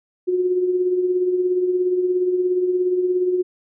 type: tone with tremolo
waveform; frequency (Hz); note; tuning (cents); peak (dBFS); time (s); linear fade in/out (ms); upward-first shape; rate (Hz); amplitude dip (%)
sine; 363.3; F#4; -32; -14; 0.27-3.43; 20; triangle; 17; 55
effects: none